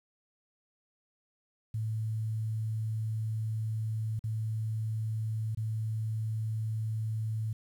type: tone with dropouts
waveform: sine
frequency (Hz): 110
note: A2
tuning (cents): 0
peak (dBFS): -30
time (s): 1.74-7.53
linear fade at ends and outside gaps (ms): 5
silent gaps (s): 4.193-4.239 / 5.549-5.572
effects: 10-bit